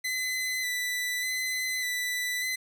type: tone with vibrato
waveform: sawtooth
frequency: 2004 Hz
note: B6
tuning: 25 cents sharp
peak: -25 dBFS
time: 0.04-2.56 s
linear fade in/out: 10 ms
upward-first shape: square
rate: 0.84 Hz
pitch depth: 19 cents each way
effects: none